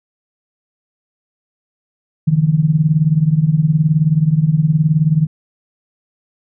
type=tone with tremolo; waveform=sine; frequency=155.56 Hz; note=D#3; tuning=in tune; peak=-6 dBFS; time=2.27-5.27 s; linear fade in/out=10 ms; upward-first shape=triangle; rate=19 Hz; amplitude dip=90%; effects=none